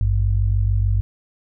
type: tone pair together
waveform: sine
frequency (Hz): 52.64 / 99.3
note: G#1 / G2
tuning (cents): +24 / +23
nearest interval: major seventh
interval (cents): 1099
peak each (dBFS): -18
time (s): 0.01-1.01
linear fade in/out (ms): 0
effects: none